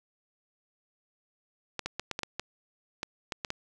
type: clicks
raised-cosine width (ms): 0.2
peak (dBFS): -15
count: 11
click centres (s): 1.793 / 1.86 / 1.996 / 2.113 / 2.191 / 2.233 / 2.396 / 3.031 / 3.322 / 3.448 / 3.504
effects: none